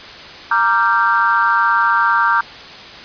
sine chord, G minor seventh, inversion first, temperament equal with one note detuned, 932.3 / 1174.7 / 1378.5 / 1568 Hz, Bb5 / D6 / F6 / G6, 0 / 0 / -23 / 0 cents, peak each -17 dBFS, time 0.51-2.41 s, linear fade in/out 5 ms, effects white hiss -34 dBFS RMS until 3.04 s + resampled to 11025 Hz

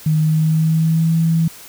sine tone with pitch glide, 155.56 to 163.67 Hz, D#3 to E3, 0 to -12 cents, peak -12 dBFS, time 0.06-1.48 s, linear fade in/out 5 ms, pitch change +88 cents, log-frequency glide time 0.19-1.15 s, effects white hiss -39 dBFS RMS until 1.68 s

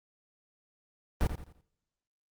brown noise with echo, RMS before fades -26 dBFS, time 1.21-1.27 s, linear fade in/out 0 ms, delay 85 ms, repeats 4, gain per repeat -9 dB, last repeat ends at 1.61 s, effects noise-tail reverb RT60 0.9 s tail -25 dB re dry + Opus 32 kbps

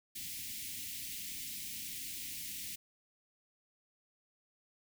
white band-stop noise, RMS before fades -43 dBFS, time 0.15-2.76 s, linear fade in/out 10 ms, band 310 to 2000 Hz, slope 48 dB/octave, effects none

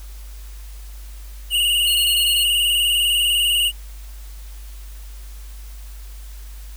square tone with vibrato, 2865 Hz, F7, 44 cents sharp, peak -16 dBFS, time 1.5-3.72 s, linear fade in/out 50 ms, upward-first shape square, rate 20 Hz, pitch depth 42 cents each way
20% pulse tone bursts, 4281 Hz, C8, 39 cents sharp, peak -18 dBFS, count 6, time 1.87-2.436 s, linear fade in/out 5 ms, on 76 ms, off 22 ms
effects added 50 Hz sine -33 dBFS peak until 6.76 s + white hiss -47 dBFS RMS until 6.76 s

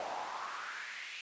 brown noise with high-pass filter sweep, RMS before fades -42 dBFS, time 0-1.21 s, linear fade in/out 2 ms, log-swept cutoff 660 to 2600 Hz, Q 3.6, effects resampled to 16000 Hz

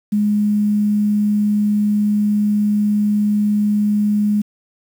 sine tone with quantisation, 208.3 Hz, G#3, 5 cents sharp, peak -13 dBFS, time 0.12-4.42 s, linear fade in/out 10 ms, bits 7, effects none

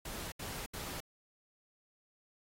pink noise bursts, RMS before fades -43 dBFS, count 3, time 0.05-1.004 s, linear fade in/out 5 ms, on 270 ms, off 72 ms, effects AAC 48 kbps

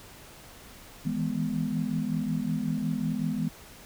sine chord, E major seventh, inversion third, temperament equal with one note detuned, 159.38 / 164.81 / 207.7 / 246.9 Hz, D#3 / E3 / G#3 / B3, +42 / 0 / 0 / 0 cents, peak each -34 / -33 / -31 / -31 dBFS, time 1.05-3.49 s, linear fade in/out 10 ms, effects pink hiss -49 dBFS RMS until 3.85 s

